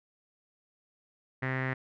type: tone with low-pass filter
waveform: sawtooth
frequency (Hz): 130.7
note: C3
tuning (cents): -1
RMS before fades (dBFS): -32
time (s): 1.42-1.74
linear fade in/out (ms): 10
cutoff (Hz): 1900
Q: 6.6
effects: none